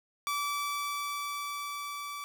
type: tone with level ramp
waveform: sawtooth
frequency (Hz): 1156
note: D6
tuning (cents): -28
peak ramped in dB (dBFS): -26 to -34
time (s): 0.27-2.24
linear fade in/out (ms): 0
effects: none